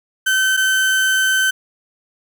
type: tone pair in turn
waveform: 35% pulse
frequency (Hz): 1536 / 1536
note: G6 / G6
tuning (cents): -36 / -36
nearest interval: unison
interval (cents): 0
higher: neither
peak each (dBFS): -12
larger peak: neither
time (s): 0.26-0.57 / 0.57-1.51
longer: second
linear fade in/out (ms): 10
effects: none